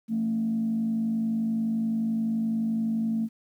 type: tone with frequency modulation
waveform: sine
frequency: 224 Hz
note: A3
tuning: 31 cents sharp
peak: -23 dBFS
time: 0.08-3.29 s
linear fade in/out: 50 ms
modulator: 51.6 Hz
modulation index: 0.34
effects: tanh soft clip ceiling -19 dBFS + 10-bit